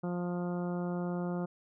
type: harmonic tone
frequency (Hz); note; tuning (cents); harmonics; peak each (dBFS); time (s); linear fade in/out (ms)
176.4; F3; +18; 1 / 2 / 3 / 4 / 5 / 6 / 7 / 8; -33 / -39 / -42 / -45 / -49 / -53 / -50 / -53; 0.03-1.46; 10
effects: none